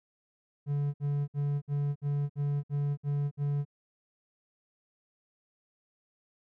triangle tone bursts, 143.7 Hz, D3, 37 cents flat, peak -25 dBFS, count 9, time 0.66-3.652 s, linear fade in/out 50 ms, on 280 ms, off 59 ms, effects none

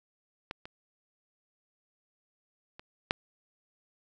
clicks, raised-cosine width 0.3 ms, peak -20 / -27 / -29 / -9 dBFS, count 4, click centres 0.511 / 0.655 / 2.795 / 3.109 s, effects none

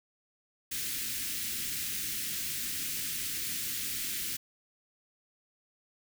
white band-stop noise, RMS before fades -35 dBFS, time 0.71-4.37 s, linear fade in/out 10 ms, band 340 to 1700 Hz, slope 24 dB/octave, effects none

